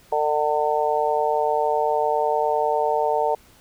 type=harmonic tone; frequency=150.3 Hz; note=D3; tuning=40 cents sharp; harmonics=3 / 4 / 5 / 6; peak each=-24 / -24 / -24 / -24 dBFS; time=0.12-3.35 s; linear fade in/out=5 ms; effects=pink hiss -53 dBFS RMS until 3.6 s